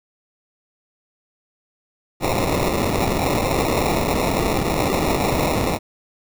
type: noise with sample-and-hold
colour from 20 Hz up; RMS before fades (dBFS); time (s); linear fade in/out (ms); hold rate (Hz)
violet; -20; 2.2-5.79; 50; 1575
effects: none